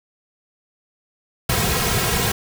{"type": "noise with comb filter", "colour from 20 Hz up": "pink", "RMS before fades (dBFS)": -20, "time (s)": [1.49, 2.32], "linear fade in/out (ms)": 5, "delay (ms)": 3.4, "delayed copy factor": -0.85, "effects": []}